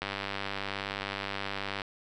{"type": "click train", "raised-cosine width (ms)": 0.3, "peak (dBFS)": -17, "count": 179, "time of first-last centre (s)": [0.02, 1.818], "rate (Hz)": 99, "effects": []}